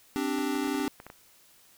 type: chord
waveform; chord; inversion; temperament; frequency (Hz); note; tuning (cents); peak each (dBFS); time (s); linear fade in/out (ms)
square; C suspended second; none; equal; 261.6 / 293.7 / 392; C4 / D4 / G4; 0 / 0 / 0; -33 / -31 / -35; 0.16-0.88; 0
type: clicks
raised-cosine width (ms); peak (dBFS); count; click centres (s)
0.5; -28; 10; 0.386 / 0.553 / 0.644 / 0.674 / 0.747 / 0.799 / 0.851 / 1.001 / 1.066 / 1.101
effects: white hiss -59 dBFS RMS until 1.77 s